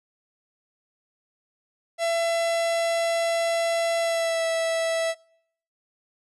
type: tone with pitch glide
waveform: 45% pulse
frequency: 671 to 657.2 Hz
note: E5 to E5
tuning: +31 to -5 cents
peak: -22 dBFS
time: 1.98-5.15 s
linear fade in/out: 50 ms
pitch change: -36 cents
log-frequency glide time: 4-4.46 s
effects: noise-tail reverb RT60 0.7 s tail -26 dB re dry + resampled to 24000 Hz